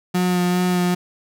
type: tone with vibrato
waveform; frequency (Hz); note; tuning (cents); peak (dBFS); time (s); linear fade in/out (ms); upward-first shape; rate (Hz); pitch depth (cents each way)
35% pulse; 179.5; F3; +48; -15; 0.14-0.95; 10; sine; 2.5; 15
effects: none